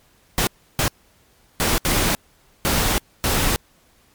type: noise bursts at uneven times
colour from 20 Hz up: pink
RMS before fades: -19 dBFS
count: 6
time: 0.38-0.47 / 0.79-0.88 / 1.6-1.78 / 1.85-2.15 / 2.65-2.98 / 3.24-3.56 s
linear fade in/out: 0 ms
effects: pink hiss -57 dBFS RMS until 4.14 s + MP3 96 kbps